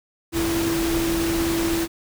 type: tone in noise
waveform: sine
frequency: 332.8 Hz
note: E4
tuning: 17 cents sharp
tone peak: -21 dBFS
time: 0.32-1.88 s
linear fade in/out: 50 ms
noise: pink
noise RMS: -27 dBFS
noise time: 0.32-1.88 s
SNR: +3 dB
effects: none